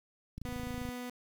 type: click train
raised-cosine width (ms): 5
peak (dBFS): -29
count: 15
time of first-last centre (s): 0.38-0.889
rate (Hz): 27.5
type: tone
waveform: sawtooth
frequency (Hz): 246.9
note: B3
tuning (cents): 0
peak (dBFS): -35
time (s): 0.45-1.1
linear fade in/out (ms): 5
effects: 9-bit